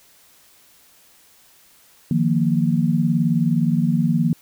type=chord; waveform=sine; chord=Eb suspended second; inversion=none; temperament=equal; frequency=155.56 / 174.61 / 233.1 Hz; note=Eb3 / F3 / Bb3; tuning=0 / 0 / 0 cents; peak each=-20 dBFS; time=2.11-4.33 s; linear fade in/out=2 ms; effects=white hiss -53 dBFS RMS until 4.41 s